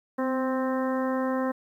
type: harmonic tone with a mistuned harmonic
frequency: 261.6 Hz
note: C4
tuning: in tune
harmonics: 1 / 2 / 3 / 4 / 5 / 6 / 7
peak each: -27 / -29 / -37 / -34 / -40 / -42 / -41 dBFS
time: 0.18-1.52 s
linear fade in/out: 10 ms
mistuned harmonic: 1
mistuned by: -22 cents
effects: 10-bit